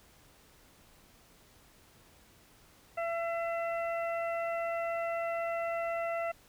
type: harmonic tone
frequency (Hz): 673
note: E5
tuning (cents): +36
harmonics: 1 / 2 / 3 / 4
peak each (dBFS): -32 / -40 / -42 / -46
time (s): 2.97-6.32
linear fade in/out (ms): 10
effects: pink hiss -61 dBFS RMS until 6.48 s